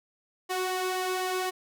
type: tone with flanger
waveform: sawtooth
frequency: 370 Hz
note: F#4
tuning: in tune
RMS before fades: -30 dBFS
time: 0.49-1.51 s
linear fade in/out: 20 ms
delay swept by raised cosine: 0.99 to 1.92 ms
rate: 4 Hz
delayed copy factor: +0.55
effects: none